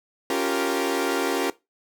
sawtooth chord, G half-diminished seventh, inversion second, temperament equal with one note detuned, 277.2 / 349.2 / 389.3 / 466.2 Hz, Db4 / F4 / G4 / Bb4, 0 / 0 / -12 / 0 cents, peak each -24 dBFS, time 0.3-1.5 s, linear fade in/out 2 ms, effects noise-tail reverb RT60 0.2 s tail -18 dB re dry

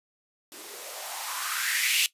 violet noise with band-pass filter sweep, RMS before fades -30 dBFS, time 0.52-2.06 s, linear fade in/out 0 ms, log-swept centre 310 to 2900 Hz, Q 4, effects noise-tail reverb RT60 0.1 s tail -17 dB re dry + resampled to 32000 Hz

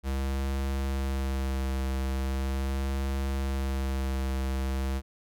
square tone with vibrato, 67 Hz, C2, 42 cents sharp, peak -28 dBFS, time 0.03-5.02 s, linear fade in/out 50 ms, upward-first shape sine, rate 0.4 Hz, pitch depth 19 cents each way, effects none

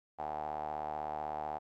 sawtooth tone with band-pass filter, 76 Hz, D#2, 40 cents flat, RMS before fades -39 dBFS, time 0.18-1.59 s, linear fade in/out 20 ms, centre 780 Hz, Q 8, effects none

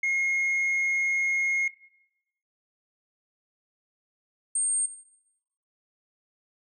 sine tone pair in turn, 2151 / 8604 Hz, C7 / C9, +47 / +47 cents, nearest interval 2 octaves, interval 2400 cents, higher second, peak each -21 dBFS, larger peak neither, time 0.03-1.68 / 4.55-4.86 s, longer first, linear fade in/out 5 ms, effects noise-tail reverb RT60 0.8 s tail -17 dB re dry + tanh soft clip ceiling -22 dBFS

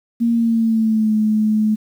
sine tone with pitch glide, 233.1 to 215 Hz, A#3 to A3, 0 to -40 cents, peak -13 dBFS, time 0.2-1.76 s, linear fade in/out 20 ms, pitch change -140 cents, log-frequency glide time 0.32-1.14 s, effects 8-bit

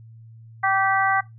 harmonic tone with a mistuned harmonic, 387.4 Hz, G4, 20 cents flat, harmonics 2 / 3 / 4 / 5, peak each -21 / -23 / -24 / -25 dBFS, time 0.63-1.21 s, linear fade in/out 10 ms, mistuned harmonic 5, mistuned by +17 cents, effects noise-tail reverb RT60 0.2 s tail -20 dB re dry + added 113 Hz sine -42 dBFS peak until 1.38 s

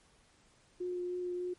sine tone with vibrato, 357.9 Hz, F4, 42 cents sharp, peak -34 dBFS, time 0.8-1.54 s, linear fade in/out 10 ms, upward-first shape triangle, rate 3.3 Hz, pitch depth 13 cents each way, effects pink hiss -66 dBFS RMS until 1.58 s + MP3 48 kbps

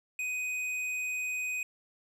sine tone with hard clipping, 2500 Hz, D#7, 8 cents sharp, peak -33 dBFS, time 0.19-1.63 s, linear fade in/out 2 ms, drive 8 dB, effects none

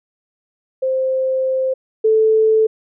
sine tone pair in turn, 523.3 / 438.8 Hz, C5 / A4, 0 / -5 cents, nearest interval minor third, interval 305 cents, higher first, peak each -15 / -10 dBFS, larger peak second, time 0.82-1.74 / 2.04-2.67 s, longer first, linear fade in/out 10 ms, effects none

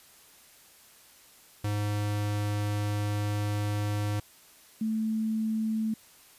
square / sine tone pair in turn, 103.83 / 220 Hz, G#2 / A3, 0 / 0 cents, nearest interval octave + minor second, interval 1300 cents, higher second, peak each -28 / -26 dBFS, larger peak second, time 1.64-4.2 / 4.81-5.94 s, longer first, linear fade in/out 5 ms, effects white hiss -56 dBFS RMS until 6.38 s + resampled to 32000 Hz

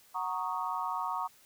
sine chord, D# minor seventh, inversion first, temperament equal, 740 / 932.3 / 1108.7 / 1244.5 Hz, F#5 / A#5 / C#6 / D#6, 0 / 0 / 0 / 0 cents, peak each -39 / -35 / -36 / -39 dBFS, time 0.14-1.28 s, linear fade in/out 20 ms, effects white hiss -61 dBFS RMS until 1.45 s

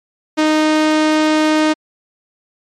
sawtooth tone, 309.3 Hz, D#4, 10 cents flat, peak -7 dBFS, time 0.37-1.74 s, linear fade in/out 20 ms, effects low-pass 6000 Hz 12 dB/octave + MP3 64 kbps

